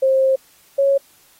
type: tone pair in turn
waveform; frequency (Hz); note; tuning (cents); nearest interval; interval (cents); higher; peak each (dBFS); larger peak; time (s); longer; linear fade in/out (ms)
sine; 531 / 552.3; C5 / C#5; +25 / -6; minor second; 69; second; -12 / -12; neither; 0.02-0.36 / 0.78-0.98; first; 10
effects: white hiss -53 dBFS RMS until 1.39 s + AAC 48 kbps